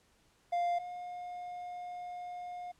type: tone pair in turn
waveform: triangle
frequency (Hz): 698.5 / 713.6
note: F5 / F5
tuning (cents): 0 / +37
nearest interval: unison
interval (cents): 37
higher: second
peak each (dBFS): -27 / -38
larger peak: first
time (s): 0.52-0.79 / 0.79-2.72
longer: second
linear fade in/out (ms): 10
effects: pink hiss -69 dBFS RMS until 2.79 s + low-pass 10000 Hz 12 dB/octave